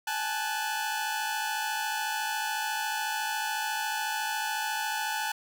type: tone cluster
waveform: sawtooth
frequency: 818 / 872 / 1483 Hz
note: G#5 / A5 / F#6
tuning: -26 / -16 / +4 cents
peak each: -32 / -28 / -31 dBFS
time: 0.07-5.32 s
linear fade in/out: 5 ms
effects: none